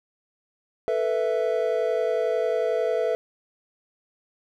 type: chord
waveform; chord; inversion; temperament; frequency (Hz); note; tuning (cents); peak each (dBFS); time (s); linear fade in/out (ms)
triangle; A suspended second; none; equal with one note detuned; 442.8 / 493.9 / 659.3; A4 / B4 / E5; +11 / 0 / 0; -24; 0.88-3.15; 0
effects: none